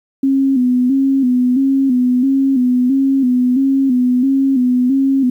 sine tone with vibrato, 259.9 Hz, C4, 11 cents flat, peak -10 dBFS, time 0.23-5.3 s, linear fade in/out 5 ms, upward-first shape square, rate 1.5 Hz, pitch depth 71 cents each way, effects 8-bit

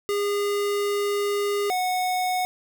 square tone pair in turn, 407.5 / 734.7 Hz, G#4 / F#5, -33 / -12 cents, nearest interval minor seventh, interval 1021 cents, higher second, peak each -23 dBFS, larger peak neither, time 0.09-1.7 / 1.7-2.45 s, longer first, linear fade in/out 0 ms, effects 10-bit

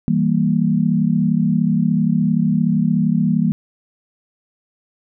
sine chord, E diminished, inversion none, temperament equal with one note detuned, 162.83 / 196 / 233.1 Hz, E3 / G3 / Bb3, -21 / 0 / 0 cents, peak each -18 dBFS, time 0.08-3.52 s, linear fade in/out 0 ms, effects none

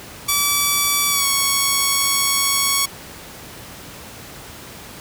5% pulse tone with pitch glide, 1151 to 1111.2 Hz, D6 to C#6, -35 to +4 cents, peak -4 dBFS, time 0.28-2.86 s, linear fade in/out 10 ms, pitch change -61 cents, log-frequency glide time 1.09-1.26 s, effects pink hiss -37 dBFS RMS until 5 s + high-pass 60 Hz 12 dB/octave

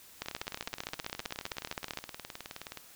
two click trains, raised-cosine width 0.2 ms, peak -17 / -23 dBFS, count 28 / 49, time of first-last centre 0.22-1.973 / 0.26-2.773 s, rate 15.4 / 19.1 Hz, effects white hiss -55 dBFS RMS until 2.95 s

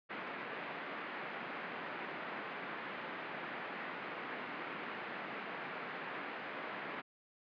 white band-pass noise, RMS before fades -44 dBFS, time 0.09-7.02 s, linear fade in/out 20 ms, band 170 to 2200 Hz, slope 24 dB/octave, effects resampled to 11025 Hz

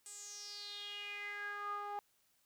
sawtooth tone with band-pass filter sweep, 410 Hz, G#4, 22 cents flat, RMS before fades -45 dBFS, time 0.06-1.99 s, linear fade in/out 0 ms, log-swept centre 8300 to 890 Hz, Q 6.4, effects white hiss -75 dBFS RMS until 2.45 s

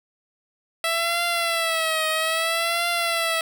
10% pulse tone with vibrato, 659.3 Hz, E5, in tune, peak -13 dBFS, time 0.84-3.41 s, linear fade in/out 2 ms, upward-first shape triangle, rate 0.61 Hz, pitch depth 86 cents each way, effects none

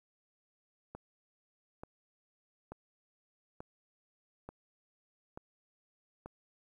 click train, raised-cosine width 1 ms, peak -30 dBFS, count 7, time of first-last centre 0.95-6.26 s, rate 1.13 Hz, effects 11-bit

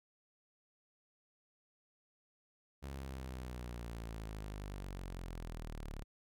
sawtooth linear sweep, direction down, 69.3 to 35.12 Hz, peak -39 dBFS, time 2.82-6.04 s, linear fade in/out 20 ms, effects none

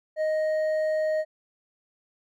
sine tone with hard clipping, 623 Hz, D#5, 2 cents sharp, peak -24 dBFS, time 0.16-1.25 s, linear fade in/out 50 ms, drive 4 dB, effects none

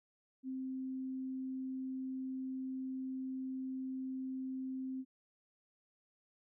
sine tone, 261.6 Hz, C4, in tune, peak -38 dBFS, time 0.43-5.05 s, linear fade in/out 50 ms, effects none

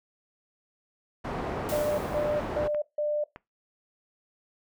white low-pass noise, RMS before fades -33 dBFS, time 1.24-2.68 s, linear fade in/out 10 ms, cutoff 750 Hz, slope 12 dB/octave
click train, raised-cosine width 0.5 ms, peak -26 dBFS, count 4, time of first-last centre 1.52-3.36 s, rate 1.63 Hz
white noise with exponential decay, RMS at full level -38 dBFS, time 1.69-2.75 s, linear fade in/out 0 ms, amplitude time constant 230 ms
sine tone bursts, 596 Hz, D5, 25 cents sharp, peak -25 dBFS, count 4, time 1.72-3.24 s, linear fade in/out 5 ms, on 260 ms, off 160 ms
effects noise-tail reverb RT60 0.2 s tail -20 dB re dry

